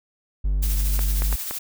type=tone; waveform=triangle; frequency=49 Hz; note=G1; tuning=in tune; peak=-17 dBFS; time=0.44-1.36 s; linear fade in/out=10 ms
type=noise with tremolo; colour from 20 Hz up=blue; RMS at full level=-29 dBFS; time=0.62-1.59 s; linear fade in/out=10 ms; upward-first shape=sine; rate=13 Hz; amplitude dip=35%
type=clicks; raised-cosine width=0.5 ms; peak=-15 dBFS; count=4; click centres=0.992 / 1.221 / 1.327 / 1.51 s
effects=none